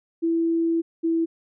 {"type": "tone pair in turn", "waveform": "sine", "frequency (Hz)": [331.5, 329.4], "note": ["E4", "E4"], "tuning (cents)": [10, -1], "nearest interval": "unison", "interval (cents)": 11, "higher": "first", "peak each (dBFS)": -19, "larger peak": "neither", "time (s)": [[0.22, 0.82], [1.03, 1.26]], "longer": "first", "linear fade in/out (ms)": 20, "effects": []}